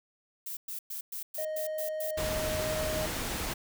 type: noise bursts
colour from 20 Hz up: violet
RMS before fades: -38 dBFS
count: 8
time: 0.46-2.11 s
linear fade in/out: 5 ms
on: 110 ms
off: 110 ms
type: tone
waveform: triangle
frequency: 622.3 Hz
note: D#5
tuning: in tune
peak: -30 dBFS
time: 1.38-3.06 s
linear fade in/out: 5 ms
type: noise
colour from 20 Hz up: pink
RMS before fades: -34 dBFS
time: 2.17-3.54 s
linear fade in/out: 10 ms
effects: none